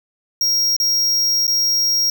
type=tone with dropouts; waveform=square; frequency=5600 Hz; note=F8; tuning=4 cents sharp; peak=-15 dBFS; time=0.41-2.1 s; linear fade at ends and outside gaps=2 ms; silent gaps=0.765-0.8 / 1.469-1.478 s; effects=none